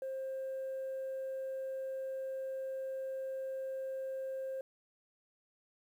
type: tone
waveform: sine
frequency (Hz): 530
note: C5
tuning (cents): +22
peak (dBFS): -35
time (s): 0.02-4.61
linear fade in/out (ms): 2
effects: tanh soft clip ceiling -35 dBFS + 11-bit